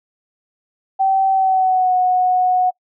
sine tone with pitch glide, 771 to 733.6 Hz, G5 to F#5, -29 to -15 cents, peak -12 dBFS, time 0.99-2.71 s, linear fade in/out 20 ms, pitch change -86 cents, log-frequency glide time 1.31-1.94 s, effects noise-tail reverb RT60 0.1 s tail -25 dB re dry

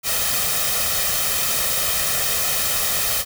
white noise with comb filter, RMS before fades -21 dBFS, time 0.03-3.25 s, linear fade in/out 50 ms, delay 1.6 ms, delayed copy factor +0.65, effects none

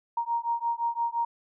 sine beating tone pair, 932.3 / 938.1 Hz, A#5 / A#5, 0 / +11 cents, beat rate 5.8 Hz, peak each -29 dBFS, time 0.17-1.25 s, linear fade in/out 5 ms, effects none

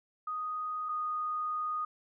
sine tone pair in turn, 1244.5 / 1237.5 Hz, D#6 / D#6, 0 / -10 cents, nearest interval unison, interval 10 cents, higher first, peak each -33 / -31 dBFS, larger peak second, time 0.27-0.89 / 0.89-1.85 s, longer second, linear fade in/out 5 ms, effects none

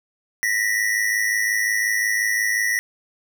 square tone pair together, 1863 / 1968.6 Hz, A#6 / B6, -2 / -6 cents, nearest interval minor second, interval 96 cents, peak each -23 / -22 dBFS, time 0.43-2.79 s, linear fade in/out 0 ms, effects none

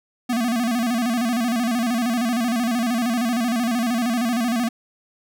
square tone with vibrato, 236.5 Hz, A#3, 25 cents sharp, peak -20 dBFS, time 0.29-4.69 s, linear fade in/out 10 ms, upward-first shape square, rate 13 Hz, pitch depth 84 cents each way, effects none

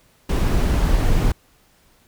brown noise, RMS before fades -17 dBFS, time 0.29-1.32 s, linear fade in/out 5 ms, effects pink hiss -57 dBFS RMS until 2.07 s

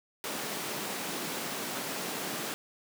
pink high-pass noise, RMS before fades -36 dBFS, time 0.24-2.54 s, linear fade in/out 0 ms, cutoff 180 Hz, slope 24 dB/octave, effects none

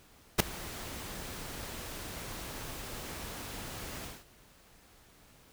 pink noise with ADSR envelope, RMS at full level -20 dBFS, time 0.38-4.25 s, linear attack 22 ms, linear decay 3 ms, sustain -22 dB, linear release 210 ms, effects pink hiss -60 dBFS RMS until 5.52 s

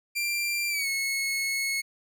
sawtooth tone with pitch glide, 2370 to 2186 Hz, D7 to C#7, +15 to -25 cents, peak -23 dBFS, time 0.15-1.82 s, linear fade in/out 20 ms, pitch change -140 cents, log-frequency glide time 0.69-0.88 s, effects none

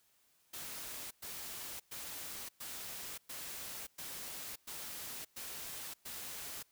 white noise bursts, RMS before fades -45 dBFS, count 9, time 0.53-6.63 s, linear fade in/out 10 ms, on 580 ms, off 110 ms, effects white hiss -72 dBFS RMS until 6.71 s

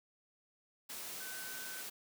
sine tone in noise, 1519 Hz, F#6, 45 cents sharp, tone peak -48 dBFS, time 1.2-1.82 s, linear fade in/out 10 ms, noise white, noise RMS -45 dBFS, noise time 0.89-1.9 s, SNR -6 dB, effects high-pass 150 Hz 12 dB/octave

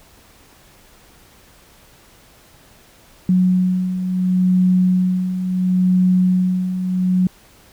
sine beating tone pair, 182.8 / 183.52 Hz, F#3 / F#3, -21 / -14 cents, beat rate 0.72 Hz, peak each -21 / -14 dBFS, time 3.29-7.27 s, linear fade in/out 2 ms, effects pink hiss -49 dBFS RMS until 7.72 s

